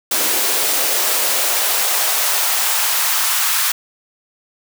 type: noise with high-pass filter sweep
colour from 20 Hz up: white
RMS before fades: -17 dBFS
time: 0.11-3.72 s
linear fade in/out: 5 ms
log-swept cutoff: 330 to 1200 Hz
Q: 1.5
effects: none